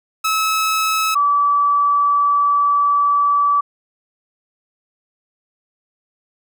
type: tone pair in turn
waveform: sawtooth / sine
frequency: 1295 / 1152.4 Hz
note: E6 / D6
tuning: -31 / -33 cents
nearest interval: major second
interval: 202 cents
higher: first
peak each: -12 dBFS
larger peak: neither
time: 0.24-1.15 / 1.15-3.61 s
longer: second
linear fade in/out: 10 ms
effects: none